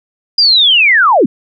sine linear sweep, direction down, 4905 to 190.4 Hz, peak -5 dBFS, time 0.38-1.26 s, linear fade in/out 5 ms, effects none

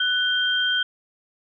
sine tone pair together, 1491 / 3174 Hz, F#6 / G7, +13 / +21 cents, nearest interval octave + minor second, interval 1308 cents, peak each -22 dBFS, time 0-0.83 s, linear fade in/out 5 ms, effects none

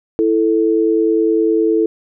sine tone pair together, 330.1 / 440 Hz, E4 / A4, +2 / 0 cents, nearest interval perfect fourth, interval 498 cents, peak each -14 dBFS, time 0.19-1.86 s, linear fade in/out 0 ms, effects none

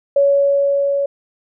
sine tone with level ramp, 561 Hz, C#5, 21 cents sharp, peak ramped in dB -9 to -15 dBFS, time 0.16-1.06 s, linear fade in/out 5 ms, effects none

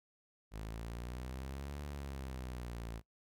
sawtooth exponential two-way sweep, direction up then down, 52.4 to 73.1 to 55.2 Hz, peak -38 dBFS, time 0.51-3.02 s, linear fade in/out 50 ms, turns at 1.83 s, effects noise-tail reverb RT60 0.1 s tail -21 dB re dry

